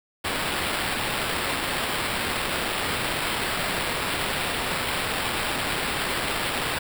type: noise with sample-and-hold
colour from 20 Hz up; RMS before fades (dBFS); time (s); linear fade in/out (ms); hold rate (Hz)
white; -27; 0.24-6.79; 10; 6300
effects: none